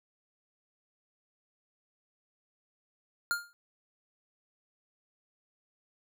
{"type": "tone with exponential decay", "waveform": "square", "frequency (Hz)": 1407, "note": "F6", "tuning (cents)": 12, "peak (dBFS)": -25, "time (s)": [3.31, 3.53], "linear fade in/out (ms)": 0, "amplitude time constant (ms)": 46, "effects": []}